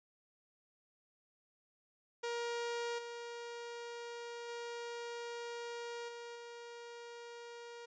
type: tone with level steps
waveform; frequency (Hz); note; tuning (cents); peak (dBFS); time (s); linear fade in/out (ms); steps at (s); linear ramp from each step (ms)
sawtooth; 472.4; A#4; +23; -33 / -40 / -38 / -42 / -44; 2.23-7.86; 10; 2.98 / 4.48 / 6.08 / 6.35; 10
effects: resampled to 16000 Hz